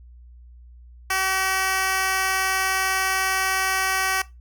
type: tone with high-pass filter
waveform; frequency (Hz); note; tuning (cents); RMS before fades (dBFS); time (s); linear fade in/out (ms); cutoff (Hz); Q
10% pulse; 380.5; F#4; +48; -23; 1.1-4.22; 5; 820; 0.66
effects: noise-tail reverb RT60 0.2 s tail -18 dB re dry + added 60 Hz sine -43 dBFS peak until 4.4 s